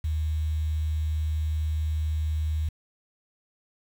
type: tone with quantisation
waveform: sine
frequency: 77.78 Hz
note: D#2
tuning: in tune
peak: -24 dBFS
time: 0.04-2.69 s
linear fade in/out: 5 ms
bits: 8
effects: none